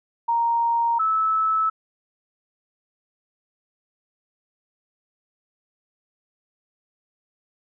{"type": "tone pair in turn", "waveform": "sine", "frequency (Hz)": [932.3, 1304.8], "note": ["A#5", "E6"], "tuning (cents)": [0, -18], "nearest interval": "tritone", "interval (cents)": 582, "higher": "second", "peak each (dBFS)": -18, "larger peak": "neither", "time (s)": [[0.28, 0.99], [0.99, 1.7]], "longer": "neither", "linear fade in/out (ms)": 10, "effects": []}